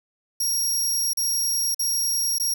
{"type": "tone with dropouts", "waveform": "20% pulse", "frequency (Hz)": 5610, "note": "F8", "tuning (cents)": 7, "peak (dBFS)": -16, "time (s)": [0.4, 2.54], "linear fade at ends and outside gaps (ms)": 5, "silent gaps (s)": [[1.134, 1.171], [1.746, 1.793], [2.385, 2.398]], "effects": []}